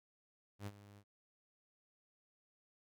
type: tone with ADSR envelope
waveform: sawtooth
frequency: 101.8 Hz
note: G#2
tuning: 34 cents flat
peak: -37 dBFS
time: 0.59-1.04 s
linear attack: 75 ms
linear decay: 43 ms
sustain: -16 dB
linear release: 62 ms
effects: none